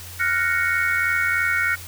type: chord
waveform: sine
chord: Gb major seventh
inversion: third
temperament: equal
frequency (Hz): 1396.9 / 1480 / 1864.7 / 2217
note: F6 / Gb6 / Bb6 / Db7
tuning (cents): 0 / 0 / 0 / 0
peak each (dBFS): -24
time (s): 0.19-1.76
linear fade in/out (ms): 20
effects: added 89 Hz sine -39 dBFS peak until 1.87 s + white hiss -39 dBFS RMS until 1.87 s